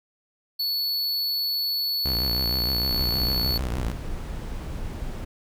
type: tone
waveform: square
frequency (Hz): 4426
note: C#8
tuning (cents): -3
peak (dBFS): -24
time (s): 0.59-3.58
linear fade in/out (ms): 10
type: tone with vibrato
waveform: sawtooth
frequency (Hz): 61.74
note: B1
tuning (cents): 0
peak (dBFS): -23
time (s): 2.05-3.92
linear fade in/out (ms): 5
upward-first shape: triangle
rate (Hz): 6.5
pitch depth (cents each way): 210
type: noise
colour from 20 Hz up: brown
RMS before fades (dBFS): -32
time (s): 2.9-5.25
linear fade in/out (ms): 10
effects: none